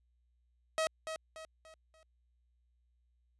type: tone with echo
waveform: sawtooth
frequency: 638 Hz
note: D#5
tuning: 43 cents sharp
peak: -26 dBFS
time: 0.78-0.87 s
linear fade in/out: 0 ms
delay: 290 ms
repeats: 4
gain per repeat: -8 dB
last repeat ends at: 2.03 s
effects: added 60 Hz sine -70 dBFS peak until 3.39 s + resampled to 24000 Hz